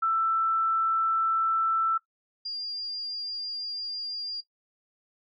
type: tone pair in turn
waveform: sine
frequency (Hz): 1329 / 4802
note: E6 / D8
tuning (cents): +14 / +38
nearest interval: octave + minor seventh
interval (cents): 2224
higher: second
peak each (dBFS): -22 / -30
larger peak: first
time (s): 0.02-1.98 / 2.45-4.41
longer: neither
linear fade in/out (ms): 10
effects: noise-tail reverb RT60 0.1 s tail -17 dB re dry